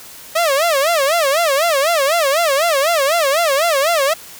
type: tone with vibrato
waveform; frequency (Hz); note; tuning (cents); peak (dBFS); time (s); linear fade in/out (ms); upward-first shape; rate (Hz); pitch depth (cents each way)
sawtooth; 610; D#5; -34; -9; 0.35-4.14; 10; sine; 4; 220
effects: white hiss -37 dBFS RMS until 4.39 s